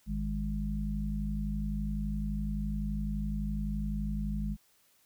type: harmonic tone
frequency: 51.8 Hz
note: G#1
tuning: 4 cents flat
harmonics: 1 / 3 / 4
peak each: -33 / -38 / -35 dBFS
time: 0.06-4.57 s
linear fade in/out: 50 ms
effects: white hiss -67 dBFS RMS until 5.05 s